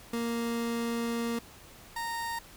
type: tone pair in turn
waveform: 30% pulse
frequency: 233.1 / 926.5 Hz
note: A#3 / A#5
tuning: 0 / -11 cents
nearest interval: 2 octaves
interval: 2389 cents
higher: second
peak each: -27 / -30 dBFS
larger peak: first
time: 0.13-1.39 / 1.96-2.39 s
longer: first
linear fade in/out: 5 ms
effects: pink hiss -52 dBFS RMS until 2.56 s

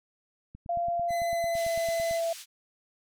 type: click train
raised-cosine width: 5 ms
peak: -32 dBFS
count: 15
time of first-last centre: 0.55-2.111 s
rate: 8.97 Hz
type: tone with pitch glide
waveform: sine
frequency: 690 to 667.3 Hz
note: F5 to E5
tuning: -21 to +21 cents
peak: -26 dBFS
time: 0.69-2.33 s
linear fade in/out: 5 ms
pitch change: -58 cents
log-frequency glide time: 1.08-1.73 s
type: tone with vibrato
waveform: sawtooth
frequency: 2023 Hz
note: B6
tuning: 41 cents sharp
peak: -34 dBFS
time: 1.08-2.21 s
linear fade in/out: 50 ms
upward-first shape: sine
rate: 16 Hz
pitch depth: 12 cents each way
type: band-pass noise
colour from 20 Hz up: white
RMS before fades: -44 dBFS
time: 1.53-2.46 s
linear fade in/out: 50 ms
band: 2300 to 8000 Hz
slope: 12 dB/octave
effects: none

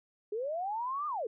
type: linear two-way sweep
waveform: sine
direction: up then down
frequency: 401.2 to 1228 to 401.2 Hz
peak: -32 dBFS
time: 0.32-1.27 s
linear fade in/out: 5 ms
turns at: 1.07 s
effects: none

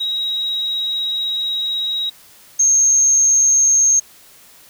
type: tone pair in turn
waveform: sine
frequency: 3821 / 6426 Hz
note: A#7 / G8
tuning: +42 / +42 cents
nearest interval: major sixth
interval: 900 cents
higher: second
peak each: -18 / -10 dBFS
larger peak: second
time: 0-2.1 / 2.59-4 s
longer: first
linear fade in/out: 10 ms
effects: white hiss -46 dBFS RMS until 4.69 s

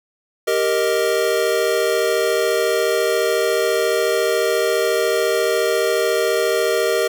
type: chord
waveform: square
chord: Eb major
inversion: first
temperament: equal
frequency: 392 / 466.2 / 622.3 Hz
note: G4 / Bb4 / Eb5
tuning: 0 / 0 / 0 cents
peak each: -22 / -20 / -22 dBFS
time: 0.47-7.08 s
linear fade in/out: 10 ms
effects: none

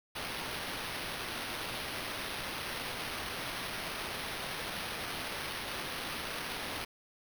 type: noise with sample-and-hold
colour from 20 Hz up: violet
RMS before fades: -39 dBFS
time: 0.15-6.85 s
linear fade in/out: 10 ms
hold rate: 7350 Hz
effects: none

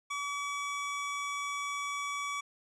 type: tone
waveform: 25% pulse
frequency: 1141 Hz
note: C#6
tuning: 50 cents sharp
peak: -30 dBFS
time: 0.1-2.41 s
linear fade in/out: 10 ms
effects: resampled to 22050 Hz

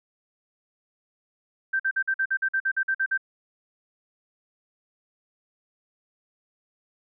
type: tone bursts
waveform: sine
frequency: 1563 Hz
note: G6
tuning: 6 cents flat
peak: -21 dBFS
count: 13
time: 1.73-3.177 s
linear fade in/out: 10 ms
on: 67 ms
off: 48 ms
effects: none

